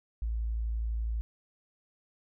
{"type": "tone", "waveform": "sine", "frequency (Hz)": 56, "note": "A1", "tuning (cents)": 31, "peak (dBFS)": -29, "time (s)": [0.22, 1.21], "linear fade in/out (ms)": 0, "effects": []}